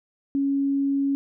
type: tone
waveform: sine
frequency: 277.2 Hz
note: C#4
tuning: in tune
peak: -20 dBFS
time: 0.35-1.15 s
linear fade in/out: 0 ms
effects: none